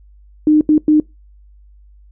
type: tone bursts at uneven times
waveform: sine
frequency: 304.9 Hz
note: D#4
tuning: 35 cents flat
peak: -7 dBFS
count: 3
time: 0.47-0.61 / 0.69-0.78 / 0.88-1 s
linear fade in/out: 2 ms
effects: noise-tail reverb RT60 0.2 s tail -24 dB re dry + added 50 Hz sine -42 dBFS peak until 2.11 s